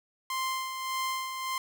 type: tone with tremolo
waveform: sawtooth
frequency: 1046.5 Hz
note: C6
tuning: in tune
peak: -25 dBFS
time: 0.3-1.58 s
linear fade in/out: 2 ms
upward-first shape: sine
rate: 1.7 Hz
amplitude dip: 50%
effects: none